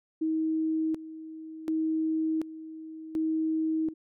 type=tone with tremolo; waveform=sine; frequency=317.7 Hz; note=D#4; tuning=36 cents sharp; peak=-25 dBFS; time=0.21-3.94 s; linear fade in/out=10 ms; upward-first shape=square; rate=0.68 Hz; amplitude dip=80%; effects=none